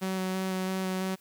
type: tone with vibrato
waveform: sawtooth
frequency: 187.8 Hz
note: F#3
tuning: 26 cents sharp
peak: -25 dBFS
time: 0.01-1.16 s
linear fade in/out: 20 ms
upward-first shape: square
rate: 3 Hz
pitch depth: 10 cents each way
effects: white hiss -61 dBFS RMS until 1.2 s